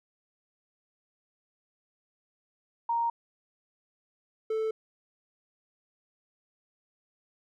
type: tone pair in turn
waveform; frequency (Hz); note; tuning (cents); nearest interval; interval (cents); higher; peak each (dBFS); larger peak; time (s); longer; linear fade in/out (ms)
sine / triangle; 932.3 / 440; A#5 / A4; 0 / 0; octave + minor second; 1300; first; -25; neither; 2.89-3.1 / 4.5-4.71; neither; 5
effects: none